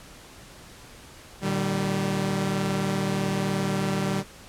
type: tone cluster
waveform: sawtooth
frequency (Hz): 115.2 / 150.8 / 194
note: A#2 / D3 / G3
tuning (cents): -20 / +46 / -18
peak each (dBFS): -30 / -25 / -22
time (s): 1.41-4.24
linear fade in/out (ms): 50
effects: pink hiss -47 dBFS RMS until 4.48 s + low-pass 11000 Hz 12 dB/octave